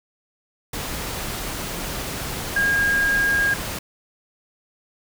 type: tone in noise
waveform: sine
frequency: 1625 Hz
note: G#6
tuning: 38 cents flat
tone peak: -17 dBFS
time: 2.56-3.54 s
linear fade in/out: 5 ms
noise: pink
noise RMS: -29 dBFS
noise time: 0.73-3.79 s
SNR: +9 dB
effects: none